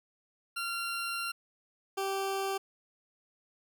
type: tone pair in turn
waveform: 20% pulse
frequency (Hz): 1379 / 389.4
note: F6 / G4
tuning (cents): -22 / -12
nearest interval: octave + minor seventh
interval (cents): 2190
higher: first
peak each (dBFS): -28 / -26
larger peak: second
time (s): 0.56-1.32 / 1.97-2.58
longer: first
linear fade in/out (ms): 10
effects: none